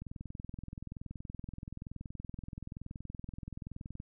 click train, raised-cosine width 5 ms, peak -30 dBFS, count 85, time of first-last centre 0.02-4.001 s, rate 21.1 Hz, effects none

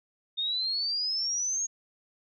sine exponential sweep, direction up, 3645 to 6645 Hz, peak -27 dBFS, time 0.37-1.67 s, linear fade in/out 20 ms, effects none

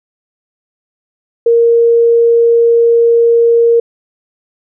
sine tone, 466.2 Hz, A#4, in tune, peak -5 dBFS, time 1.46-3.8 s, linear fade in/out 5 ms, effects none

